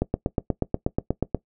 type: click train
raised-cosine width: 2 ms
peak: -8 dBFS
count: 12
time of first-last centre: 0.02-1.347 s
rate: 8.29 Hz
effects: noise-tail reverb RT60 0.1 s tail -19 dB re dry